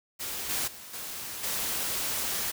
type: noise with level steps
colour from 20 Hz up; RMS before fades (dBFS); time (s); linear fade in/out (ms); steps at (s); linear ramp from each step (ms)
white; -35 / -30 / -45 / -38 / -31; 0.19-2.52; 20; 0.49 / 0.67 / 0.93 / 1.43; 10
effects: none